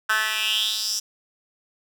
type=tone with high-pass filter sweep; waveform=10% pulse; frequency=217.1 Hz; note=A3; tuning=23 cents flat; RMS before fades=-24 dBFS; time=0.09-1 s; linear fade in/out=10 ms; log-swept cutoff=1500 to 6000 Hz; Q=5.1; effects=none